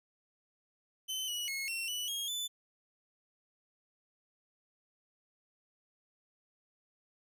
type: tone with pitch steps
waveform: sawtooth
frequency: 3053 / 2928 / 2173 / 2717 / 2960 / 3264 / 3499 Hz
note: G7 / F#7 / C#7 / F7 / F#7 / G#7 / A7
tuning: -46 / -19 / -35 / -48 / 0 / -31 / -10 cents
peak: -32 dBFS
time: 1.08-2.48 s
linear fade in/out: 20 ms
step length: 200 ms
effects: none